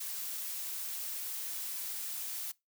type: noise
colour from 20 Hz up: blue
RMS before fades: -39 dBFS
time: 0-2.52 s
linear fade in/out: 10 ms
effects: noise-tail reverb RT60 0.2 s tail -22 dB re dry